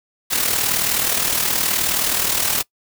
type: noise with amplitude modulation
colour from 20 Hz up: white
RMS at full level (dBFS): -17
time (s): 0.3-2.63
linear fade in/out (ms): 20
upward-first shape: sine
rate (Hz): 39.1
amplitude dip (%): 55
effects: noise-tail reverb RT60 0.1 s tail -23 dB re dry